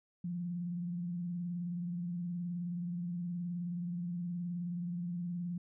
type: tone with vibrato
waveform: sine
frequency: 174.61 Hz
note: F3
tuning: in tune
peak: -35 dBFS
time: 0.24-5.58 s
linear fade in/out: 5 ms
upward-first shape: sine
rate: 19 Hz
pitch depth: 48 cents each way
effects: none